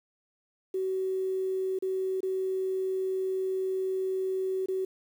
sine tone with dropouts, 378 Hz, F#4, 37 cents sharp, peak -27 dBFS, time 0.74-4.85 s, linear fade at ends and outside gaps 5 ms, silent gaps 1.789-1.823 / 2.206-2.23 / 4.66-4.684 s, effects 9-bit

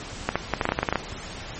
clicks, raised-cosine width 0.5 ms, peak -6 dBFS, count 12, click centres 0.29 / 0.356 / 0.537 / 0.612 / 0.654 / 0.69 / 0.721 / 0.789 / 0.83 / 0.888 / 0.926 / 0.957 s, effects pink hiss -37 dBFS RMS until 1.59 s + MP3 32 kbps

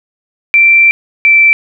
sine tone pair in turn, 2349 / 2334 Hz, D7 / D7, 0 / -11 cents, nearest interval unison, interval 11 cents, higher first, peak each -3 dBFS, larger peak neither, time 0.54-0.91 / 1.25-1.53 s, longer first, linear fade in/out 0 ms, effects none

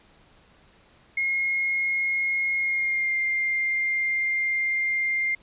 sine tone with pitch glide, 2153 to 2106 Hz, C7 to C7, +49 to +11 cents, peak -22 dBFS, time 1.17-5.35 s, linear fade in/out 5 ms, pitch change -38 cents, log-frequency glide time 2.57-3.16 s, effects pink hiss -57 dBFS RMS until 5.42 s + resampled to 8000 Hz

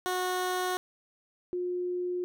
15% pulse / sine tone pair in turn, 365.8 / 358.1 Hz, F#4 / F4, -20 / +43 cents, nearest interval unison, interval 37 cents, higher first, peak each -22 / -29 dBFS, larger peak first, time 0.06-0.77 / 1.53-2.24 s, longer neither, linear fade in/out 0 ms, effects none

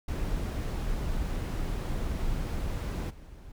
brown noise with level steps, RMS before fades -31 / -47 dBFS, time 0.08-3.52 s, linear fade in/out 5 ms, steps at 3.09 s, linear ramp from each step 20 ms, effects none

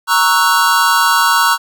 square chord, F# dominant seventh, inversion first, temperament equal, 932.3 / 1108.7 / 1318.5 / 1480 Hz, A#5 / C#6 / E6 / F#6, 0 / 0 / 0 / 0 cents, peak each -16 dBFS, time 0.07-1.58 s, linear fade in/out 50 ms, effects none

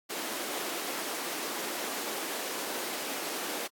pink high-pass noise, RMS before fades -36 dBFS, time 0.09-3.68 s, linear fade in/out 20 ms, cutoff 280 Hz, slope 24 dB/octave, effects AAC 64 kbps

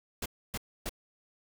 pink noise bursts, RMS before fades -35 dBFS, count 3, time 0.22-0.894 s, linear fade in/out 5 ms, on 38 ms, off 280 ms, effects none

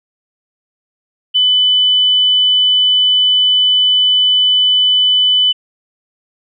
sine tone, 3000 Hz, F#7, 23 cents sharp, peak -8 dBFS, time 1.34-5.53 s, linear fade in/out 20 ms, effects none

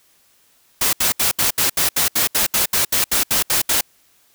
white noise bursts, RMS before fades -17 dBFS, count 16, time 0.81-3.81 s, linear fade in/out 5 ms, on 120 ms, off 72 ms, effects white hiss -57 dBFS RMS until 4.34 s

